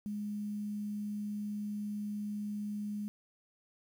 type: tone with quantisation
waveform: sine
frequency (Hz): 207.7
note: G#3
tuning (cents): 0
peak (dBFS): -35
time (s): 0.06-3.08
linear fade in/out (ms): 0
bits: 10
effects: none